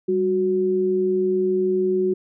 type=tone pair together; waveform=sine; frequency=196 / 369.2 Hz; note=G3 / F#4; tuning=0 / -4 cents; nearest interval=major seventh; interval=1096 cents; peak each=-26 / -18 dBFS; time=0.08-2.14 s; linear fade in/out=10 ms; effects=none